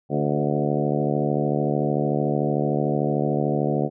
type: harmonic tone with a mistuned harmonic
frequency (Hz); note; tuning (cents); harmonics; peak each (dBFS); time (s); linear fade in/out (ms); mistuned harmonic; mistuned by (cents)
73.42; D2; 0; 2 / 3 / 4 / 5 / 6 / 7 / 8 / 9 / 10; -25 / -27 / -28 / -29 / -30 / -30 / -31 / -32 / -32; 0.09-3.9; 50; 6; -19
effects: none